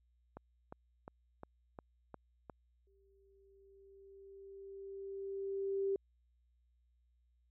click train, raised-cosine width 1 ms, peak -33 dBFS, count 7, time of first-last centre 0.37-2.498 s, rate 2.82 Hz
sine tone with exponential growth, 392 Hz, G4, in tune, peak -31 dBFS, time 2.87-5.96 s, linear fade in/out 2 ms, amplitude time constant 670 ms
effects added 60 Hz sine -70 dBFS peak until 7.5 s

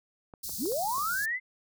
clicks, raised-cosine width 1 ms, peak -32 dBFS, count 5, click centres 0.338 / 0.494 / 0.657 / 0.721 / 0.981 s
white band-stop noise, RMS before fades -37 dBFS, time 0.43-1.26 s, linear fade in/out 10 ms, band 200 to 4200 Hz, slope 48 dB/octave
sine linear sweep, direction up, 166.9 to 2093 Hz, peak -28 dBFS, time 0.58-1.4 s, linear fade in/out 50 ms
effects none

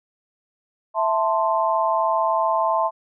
sine chord, A minor, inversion second, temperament equal with one note detuned, 659.3 / 883.6 / 1046.5 Hz, E5 / A5 / C6, 0 / +7 / 0 cents, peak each -22 dBFS, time 0.94-2.91 s, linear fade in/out 50 ms, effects none

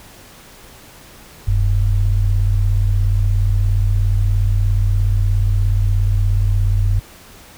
sine tone pair together, 41.66 / 98.6 Hz, E1 / G2, +19 / +11 cents, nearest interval octave + minor third, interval 1492 cents, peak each -15 dBFS, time 1.47-7 s, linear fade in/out 10 ms, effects pink hiss -42 dBFS RMS until 7.57 s

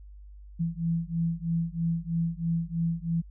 sine beating tone pair, 165.4 / 168.5 Hz, E3 / E3, +6 / +38 cents, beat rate 3.1 Hz, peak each -29 dBFS, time 0.59-3.22 s, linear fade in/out 20 ms, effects added 50 Hz sine -44 dBFS peak until 3.3 s

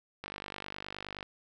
click train, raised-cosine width 0.3 ms, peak -23 dBFS, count 50, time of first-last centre 0.24-1.228 s, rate 49.6 Hz, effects none

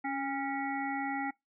harmonic tone with a mistuned harmonic, 277.2 Hz, C#4, in tune, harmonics 1 / 3 / 5 / 7 / 8, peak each -36 / -35 / -43 / -40 / -44 dBFS, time 0.04-1.31 s, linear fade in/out 10 ms, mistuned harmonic 3, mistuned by -39 cents, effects noise-tail reverb RT60 0.2 s tail -25 dB re dry

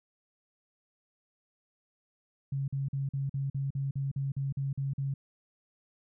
sine tone bursts, 137.4 Hz, C#3, 15 cents flat, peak -29 dBFS, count 13, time 2.52-5.14 s, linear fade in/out 5 ms, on 160 ms, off 45 ms, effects none

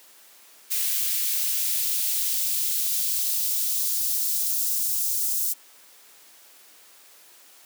blue noise with high-pass filter sweep, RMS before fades -25 dBFS, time 0.7-5.54 s, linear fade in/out 20 ms, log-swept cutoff 2100 to 6400 Hz, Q 0.93, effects white hiss -52 dBFS RMS until 7.65 s + high-pass 300 Hz 12 dB/octave

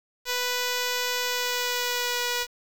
5% pulse tone with pitch glide, 493.9 to 486.8 Hz, B4 to B4, 0 to -25 cents, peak -14 dBFS, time 0.25-2.47 s, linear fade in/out 50 ms, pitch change -25 cents, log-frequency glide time 1.23-2.29 s, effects 7-bit

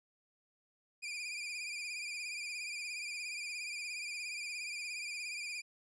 sawtooth tone with vibrato, 2408 Hz, D7, 43 cents sharp, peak -36 dBFS, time 1.02-5.62 s, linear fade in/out 20 ms, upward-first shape triangle, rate 17 Hz, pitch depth 77 cents each way, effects resampled to 22050 Hz

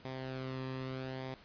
sawtooth tone with flanger, 130.81 Hz, C3, in tune, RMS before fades -41 dBFS, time 0.05-1.34 s, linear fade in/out 0 ms, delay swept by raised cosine 0.7 to 1.38 ms, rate 0.79 Hz, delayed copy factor -0.55, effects pink hiss -58 dBFS RMS until 1.44 s + resampled to 11025 Hz

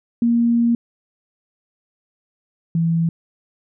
sine tone pair in turn, 234.8 / 165.74 Hz, A#3 / E3, +13 / +10 cents, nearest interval tritone, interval 603 cents, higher first, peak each -13 / -15 dBFS, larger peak first, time 0.22-0.75 / 2.75-3.09 s, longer first, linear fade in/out 2 ms, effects none

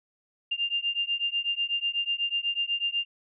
sine beating tone pair, 2794 / 2802.1 Hz, F7 / F7, 0 / +5 cents, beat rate 8.1 Hz, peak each -29 dBFS, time 0.51-3.05 s, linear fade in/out 10 ms, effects none

